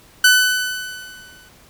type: tone with exponential decay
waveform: sawtooth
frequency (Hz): 1501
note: F#6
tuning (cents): +24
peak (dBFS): -4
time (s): 0.24-1.49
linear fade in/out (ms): 5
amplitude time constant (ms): 270
effects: pink hiss -49 dBFS RMS until 1.69 s